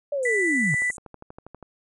sine linear sweep, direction down, 590 to 130.81 Hz, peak -23 dBFS, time 0.12-0.75 s, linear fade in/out 5 ms
white band-pass noise, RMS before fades -41 dBFS, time 0.23-0.97 s, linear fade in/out 0 ms, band 6600 to 9500 Hz, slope 96 dB/octave
sine tone, 1980 Hz, B6, 4 cents sharp, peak -21 dBFS, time 0.25-0.91 s, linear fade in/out 5 ms
click train, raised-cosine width 1 ms, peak -27 dBFS, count 12, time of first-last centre 0.74-1.627 s, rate 12.4 Hz
effects none

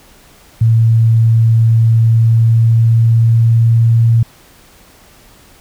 sine tone with pitch glide, 113.6 to 115.25 Hz, A#2 to A#2, -44 to -19 cents, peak -6 dBFS, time 0.61-4.23 s, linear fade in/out 5 ms, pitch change +25 cents, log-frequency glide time 1.87-4.03 s, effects pink hiss -44 dBFS RMS until 5.6 s

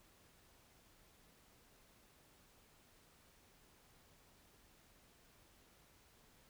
silence, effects pink hiss -68 dBFS RMS until 6.49 s

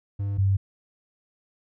triangle / sine tone pair in turn, 100 / 97.49 Hz, G2 / G2, +35 / -9 cents, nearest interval unison, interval 44 cents, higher first, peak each -23 / -18 dBFS, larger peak second, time 0.19-0.38 / 0.38-0.57 s, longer neither, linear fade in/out 10 ms, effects none

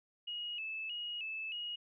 sine tone with vibrato, 2750 Hz, F7, 27 cents flat, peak -38 dBFS, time 0.27-1.76 s, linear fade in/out 10 ms, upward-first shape square, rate 1.6 Hz, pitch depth 84 cents each way, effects none

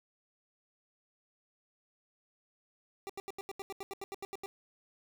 25% pulse tone bursts, 392.5 Hz, G4, 2 cents sharp, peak -35 dBFS, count 14, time 3.07-4.46 s, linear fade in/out 0 ms, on 25 ms, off 80 ms, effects none

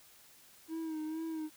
triangle tone with vibrato, 317.3 Hz, D#4, 34 cents sharp, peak -34 dBFS, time 0.68-1.5 s, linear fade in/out 50 ms, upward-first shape sine, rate 2.2 Hz, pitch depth 47 cents each way, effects white hiss -60 dBFS RMS until 1.56 s

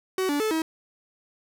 45% pulse tone with pitch steps, 376.1 / 289.5 / 434.8 / 320.2 Hz, F#4 / D4 / A4 / D#4, +28 / -25 / -21 / +50 cents, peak -23 dBFS, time 0.18-0.62 s, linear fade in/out 2 ms, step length 110 ms, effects none

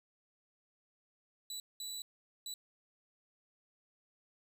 25% pulse tone bursts at uneven times, 3951 Hz, B7, in tune, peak -37 dBFS, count 3, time 1.5-1.6 / 1.8-2.02 / 2.46-2.54 s, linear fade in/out 2 ms, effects none

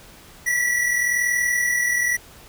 square tone pair together, 1944.1 / 1985 Hz, B6 / B6, -28 / +8 cents, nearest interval unison, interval 36 cents, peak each -20 / -28 dBFS, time 0.46-2.17 s, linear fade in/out 10 ms, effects pink hiss -46 dBFS RMS until 2.48 s

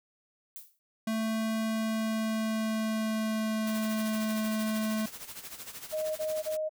violet noise with exponential decay, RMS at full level -40 dBFS, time 0.56-0.79 s, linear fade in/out 0 ms, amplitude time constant 49 ms
square tone with pitch glide, 221.4 to 217.2 Hz, A3 to A3, +11 to -22 cents, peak -29 dBFS, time 1.07-5.06 s, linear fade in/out 5 ms, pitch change -33 cents, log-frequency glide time 1.64-4.38 s
white noise with tremolo, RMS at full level -41 dBFS, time 3.67-6.57 s, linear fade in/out 2 ms, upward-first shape sine, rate 13 Hz, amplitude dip 70%
sine tone bursts, 622.3 Hz, D#5, in tune, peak -29 dBFS, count 3, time 5.92-6.694 s, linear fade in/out 20 ms, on 240 ms, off 27 ms
effects none

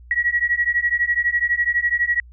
sine beating tone pair, 1912 / 1924 Hz, A#6 / B6, +43 / -46 cents, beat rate 12 Hz, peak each -20 / -20 dBFS, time 0.11-2.2 s, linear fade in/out 2 ms, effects added 60 Hz sine -41 dBFS peak until 2.32 s

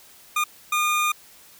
25% pulse tone bursts at uneven times, 1216 Hz, D#6, 40 cents flat, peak -16 dBFS, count 2, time 0.36-0.44 / 0.72-1.12 s, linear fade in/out 5 ms, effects white hiss -50 dBFS RMS until 1.59 s

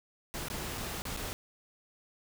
pink noise with dropouts, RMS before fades -38 dBFS, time 0.34-1.33 s, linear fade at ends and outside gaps 0 ms, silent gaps 0.484-0.501 / 0.775-0.779 / 1.02-1.053 / 1.165-1.172 s, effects none

